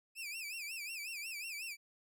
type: tone with vibrato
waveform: sawtooth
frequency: 2510 Hz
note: D#7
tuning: 15 cents sharp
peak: -38 dBFS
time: 0.15-1.77 s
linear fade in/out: 50 ms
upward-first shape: sine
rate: 5.5 Hz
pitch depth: 160 cents each way
effects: none